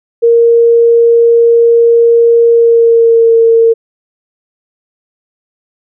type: tone with pitch glide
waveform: sine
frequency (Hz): 466.2 to 457.1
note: A#4 to A#4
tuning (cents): 0 to -34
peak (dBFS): -3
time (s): 0.22-3.74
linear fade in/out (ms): 20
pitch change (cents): -34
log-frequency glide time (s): 2.5-3.36
effects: none